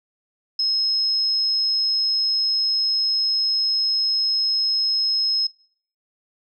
sine tone, 5160 Hz, E8, 38 cents flat, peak -18 dBFS, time 0.59-5.47 s, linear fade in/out 5 ms, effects noise-tail reverb RT60 0.6 s tail -25 dB re dry

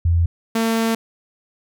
sine / sawtooth tone pair in turn, 84.7 / 226.1 Hz, E2 / A3, +48 / +47 cents, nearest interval octave + perfect fourth, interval 1699 cents, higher second, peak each -13 dBFS, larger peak neither, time 0.05-0.26 / 0.55-0.95 s, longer second, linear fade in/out 5 ms, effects none

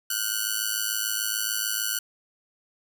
5% pulse ring-modulated tone, 1482 Hz, F#6, 2 cents sharp, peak -11 dBFS, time 0.1-1.99 s, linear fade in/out 5 ms, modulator 53.4 Hz, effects none

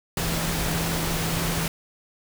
sine tone in noise, 164.81 Hz, E3, in tune, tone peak -28 dBFS, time 0.17-1.68 s, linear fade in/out 2 ms, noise pink, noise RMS -27 dBFS, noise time 0.17-1.68 s, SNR -4 dB, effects none

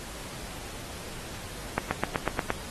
accelerating click train, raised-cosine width 0.5 ms, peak -10 dBFS, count 7, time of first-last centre 1.78-2.504 s, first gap 130 ms, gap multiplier 0.97, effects pink hiss -41 dBFS RMS until 2.7 s + AAC 32 kbps

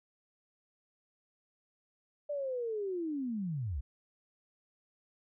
sine linear sweep, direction down, 594 to 56.9 Hz, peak -33 dBFS, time 2.29-3.81 s, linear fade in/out 10 ms, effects none

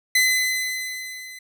sawtooth tone with level ramp, 2026 Hz, B6, 44 cents sharp, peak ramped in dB -11 to -34 dBFS, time 0.15-1.39 s, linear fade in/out 5 ms, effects none

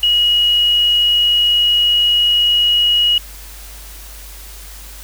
sine tone with quantisation, 2900 Hz, F#7, 35 cents flat, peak -10 dBFS, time 0.03-3.18 s, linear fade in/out 2 ms, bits 6, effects added 50 Hz sine -34 dBFS peak until 5.03 s + white hiss -37 dBFS RMS until 5.03 s

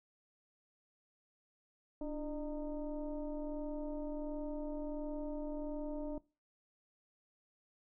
sine tone with frequency modulation, 292.3 Hz, D4, 8 cents flat, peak -37 dBFS, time 2.01-6.18 s, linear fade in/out 2 ms, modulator 313 Hz, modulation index 1.1, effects noise-tail reverb RT60 0.3 s tail -21 dB re dry

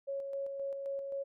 sine tone with tremolo, 552 Hz, C#5, 7 cents flat, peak -34 dBFS, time 0.07-1.24 s, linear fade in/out 20 ms, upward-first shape square, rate 3.8 Hz, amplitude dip 35%, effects none

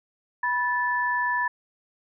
sine tone pair together, 979.9 / 1746 Hz, B5 / A6, -14 / -14 cents, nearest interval minor seventh, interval 1000 cents, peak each -25 dBFS, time 0.43-1.48 s, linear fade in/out 5 ms, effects none

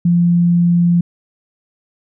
sine tone, 173 Hz, F3, 16 cents flat, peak -9 dBFS, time 0.05-1.01 s, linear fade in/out 5 ms, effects none

